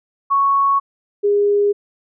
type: tone pair in turn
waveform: sine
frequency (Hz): 1108.7 / 408.5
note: C#6 / G#4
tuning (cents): 0 / -29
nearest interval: octave + perfect fourth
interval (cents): 1729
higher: first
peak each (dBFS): -12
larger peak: neither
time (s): 0.3-0.8 / 1.23-1.73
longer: neither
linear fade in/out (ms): 20
effects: none